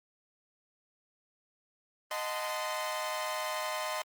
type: chord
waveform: sawtooth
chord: D# diminished seventh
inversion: none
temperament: equal with one note detuned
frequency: 622.3 / 740 / 880 / 1033.3 Hz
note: D#5 / F#5 / A5 / C6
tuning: 0 / 0 / 0 / -22 cents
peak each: -33 / -39 / -38 / -33 dBFS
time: 2.11-4.02 s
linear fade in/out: 2 ms
effects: Opus 24 kbps